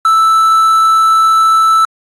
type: tone with quantisation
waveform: triangle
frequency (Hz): 1318.5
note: E6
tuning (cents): 0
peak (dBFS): -4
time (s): 0.05-1.85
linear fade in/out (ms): 2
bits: 5
effects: AAC 32 kbps